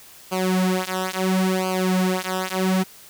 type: tone with flanger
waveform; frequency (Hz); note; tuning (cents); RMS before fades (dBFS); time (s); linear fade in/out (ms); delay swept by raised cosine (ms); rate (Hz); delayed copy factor
sawtooth; 186.3; F#3; +12; -22; 0.31-2.84; 20; 0.54 to 5.84; 0.73; -1
effects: white hiss -46 dBFS RMS until 3.09 s